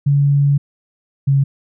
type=tone pair in turn; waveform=sine; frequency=141.9 / 138.1 Hz; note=C#3 / C#3; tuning=+41 / -6 cents; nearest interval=unison; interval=47 cents; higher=first; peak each=-10 dBFS; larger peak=neither; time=0.06-0.58 / 1.27-1.44 s; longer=first; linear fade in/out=10 ms; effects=none